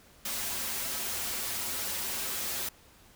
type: noise with comb filter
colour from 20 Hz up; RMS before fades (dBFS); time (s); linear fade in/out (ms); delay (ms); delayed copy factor
white; -34; 0.25-2.69; 5; 6.6; -0.65
effects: pink hiss -58 dBFS RMS until 3.15 s